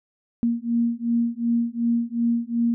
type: beating tone pair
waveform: sine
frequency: 233.1 / 235.8 Hz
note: A#3 / A#3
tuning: 0 / +20 cents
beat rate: 2.7 Hz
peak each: -23 dBFS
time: 0.43-2.74 s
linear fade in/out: 0 ms
effects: none